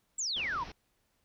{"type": "exponential sweep", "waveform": "sine", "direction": "down", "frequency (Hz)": [7880, 899], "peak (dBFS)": -31, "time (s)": [0.18, 0.64], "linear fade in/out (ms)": 10}
{"type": "low-pass noise", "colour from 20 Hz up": "pink", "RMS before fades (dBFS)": -47, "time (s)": [0.36, 0.72], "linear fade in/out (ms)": 5, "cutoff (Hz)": 5800, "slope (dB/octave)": 96}
{"effects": ["pink hiss -75 dBFS RMS until 1.24 s"]}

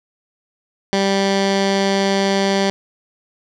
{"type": "tone with low-pass filter", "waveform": "15% pulse", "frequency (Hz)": 196, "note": "G3", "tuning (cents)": 0, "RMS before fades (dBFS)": -17, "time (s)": [0.93, 2.7], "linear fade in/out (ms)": 0, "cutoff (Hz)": 5000, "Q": 1.8, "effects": []}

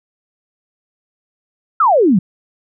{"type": "exponential sweep", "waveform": "sine", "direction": "down", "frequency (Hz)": [1389, 169], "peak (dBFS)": -8, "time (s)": [1.8, 2.19], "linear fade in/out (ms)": 5, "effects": []}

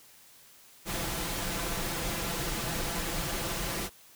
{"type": "noise with comb filter", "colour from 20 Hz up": "pink", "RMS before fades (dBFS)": -33, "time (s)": [0.85, 3.9], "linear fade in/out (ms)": 50, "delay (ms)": 5.9, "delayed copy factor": 0.5, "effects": ["white hiss -56 dBFS RMS until 4.15 s"]}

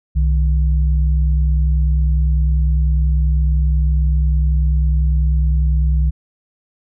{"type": "tone pair together", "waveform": "sine", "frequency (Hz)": [64.03, 154.2], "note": ["C2", "D#3"], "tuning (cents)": [-37, -15], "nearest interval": "octave + minor third", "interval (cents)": 1522, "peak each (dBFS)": [-12, -22], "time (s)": [0.15, 6.11], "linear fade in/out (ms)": 20, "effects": []}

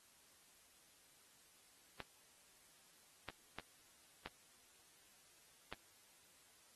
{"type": "clicks", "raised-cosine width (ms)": 0.3, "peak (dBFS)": -29, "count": 5, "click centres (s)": [2.003, 3.287, 3.586, 4.26, 5.726], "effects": ["white hiss -68 dBFS RMS until 6.75 s", "AAC 32 kbps"]}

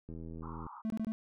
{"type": "click train", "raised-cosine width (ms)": 3, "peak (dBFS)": -33, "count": 48, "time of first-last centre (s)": [0.09, 0.666], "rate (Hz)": 81.6}
{"type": "band-pass noise", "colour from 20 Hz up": "pink", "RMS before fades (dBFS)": -49, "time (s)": [0.42, 0.82], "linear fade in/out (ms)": 10, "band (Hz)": [840, 1300], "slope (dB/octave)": 96}
{"type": "tone bursts", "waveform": "triangle", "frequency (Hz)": 220, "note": "A3", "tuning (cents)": 0, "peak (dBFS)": -30, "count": 4, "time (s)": [0.85, 1.12], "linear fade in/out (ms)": 0, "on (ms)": 51, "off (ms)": 22}
{"effects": []}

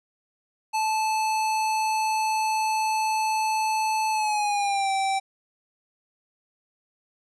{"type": "tone with pitch glide", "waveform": "square", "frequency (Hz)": [872, 776.9], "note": ["A5", "G5"], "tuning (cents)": [-16, -16], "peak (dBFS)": -23, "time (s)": [0.73, 5.2], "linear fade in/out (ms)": 20, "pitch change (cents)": -200, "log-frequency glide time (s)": [4.11, 4.91], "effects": ["resampled to 24000 Hz", "10-bit"]}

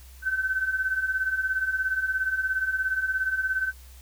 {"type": "beating tone pair", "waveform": "sine", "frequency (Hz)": [1518, 1535], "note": ["F#6", "G6"], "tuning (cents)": [44, -37], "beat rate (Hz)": 17, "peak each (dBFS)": [-30, -25], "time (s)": [0.22, 3.73], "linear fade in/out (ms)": 50, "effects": ["added 64 Hz sine -45 dBFS peak until 4.01 s", "white hiss -54 dBFS RMS until 4.01 s"]}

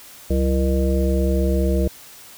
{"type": "harmonic tone with a mistuned harmonic", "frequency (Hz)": 67.4, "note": "C#2", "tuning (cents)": -48, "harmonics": [1, 3, 5, 7, 9], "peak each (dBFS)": [-18, -23, -25, -26, -28], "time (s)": [0.3, 1.88], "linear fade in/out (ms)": 5, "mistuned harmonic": 3, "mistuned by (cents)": -130, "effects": ["white hiss -43 dBFS RMS until 2.37 s"]}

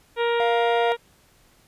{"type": "harmonic tone", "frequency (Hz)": 470, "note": "A#4", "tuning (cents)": 14, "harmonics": [1, 2, 3, 4, 5, 6, 7, 8], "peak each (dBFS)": [-21, -27, -31, -33, -35, -37, -38, -39], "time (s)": [0.16, 0.97], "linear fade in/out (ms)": 50}
{"type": "tone", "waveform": "triangle", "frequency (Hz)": 698.5, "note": "F5", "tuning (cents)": 0, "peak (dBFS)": -21, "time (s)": [0.4, 0.92], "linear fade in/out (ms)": 0}
{"effects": ["pink hiss -58 dBFS RMS until 1.67 s", "resampled to 32000 Hz"]}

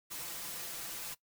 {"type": "noise with comb filter", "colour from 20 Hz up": "white", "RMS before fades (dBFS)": -42, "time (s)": [0.1, 1.15], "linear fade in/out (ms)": 20, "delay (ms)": 5.9, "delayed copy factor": 0.65, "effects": ["noise-tail reverb RT60 0.1 s tail -19 dB re dry"]}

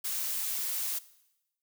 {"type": "noise", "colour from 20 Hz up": "blue", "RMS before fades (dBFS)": -33, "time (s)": [0.04, 0.99], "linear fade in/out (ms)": 10, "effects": ["noise-tail reverb RT60 0.9 s tail -18 dB re dry"]}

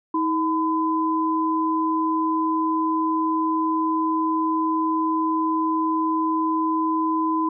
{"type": "tone pair together", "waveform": "sine", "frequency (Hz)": [319.1, 1010], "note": ["D#4", "B5"], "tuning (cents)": [44, 39], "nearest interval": "octave + minor sixth", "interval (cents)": 1995, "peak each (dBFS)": -22, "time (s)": [0.14, 7.49], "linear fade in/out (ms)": 5, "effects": []}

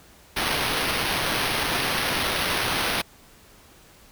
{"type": "noise with sample-and-hold", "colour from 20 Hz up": "blue", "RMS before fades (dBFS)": -25, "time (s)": [0.36, 3.02], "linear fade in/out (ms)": 10, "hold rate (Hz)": 7350, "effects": ["pink hiss -52 dBFS RMS until 4.11 s"]}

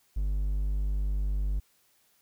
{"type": "tone", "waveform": "triangle", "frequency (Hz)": 49.96, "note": "G1", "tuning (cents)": 34, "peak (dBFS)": -24, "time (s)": [0.16, 1.6], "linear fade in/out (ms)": 10, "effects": ["white hiss -67 dBFS RMS until 2.21 s"]}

